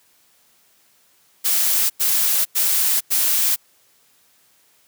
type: noise bursts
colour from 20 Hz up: blue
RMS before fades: -18 dBFS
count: 4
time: 1.44-3.562 s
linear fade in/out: 20 ms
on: 460 ms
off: 94 ms
effects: white hiss -58 dBFS RMS until 4.87 s + high-pass 80 Hz 12 dB/octave